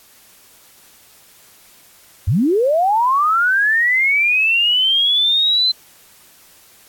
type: linear sweep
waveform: sine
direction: up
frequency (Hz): 73.9 to 4098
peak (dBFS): -12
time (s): 2.27-5.72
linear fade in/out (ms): 10
effects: white hiss -48 dBFS RMS until 6.88 s + AAC 64 kbps